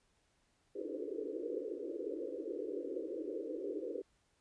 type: band-pass noise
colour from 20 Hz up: white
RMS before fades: -41 dBFS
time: 0.75-4.02 s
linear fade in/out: 10 ms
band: 290 to 520 Hz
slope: 96 dB/octave
effects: pink hiss -75 dBFS RMS until 4.4 s + resampled to 22050 Hz